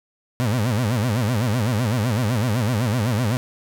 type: tone with vibrato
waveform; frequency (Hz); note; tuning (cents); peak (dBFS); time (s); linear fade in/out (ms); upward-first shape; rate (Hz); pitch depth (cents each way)
30% pulse; 114.3; A#2; -34; -16; 0.4-3.37; 0; sine; 7.9; 220
effects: none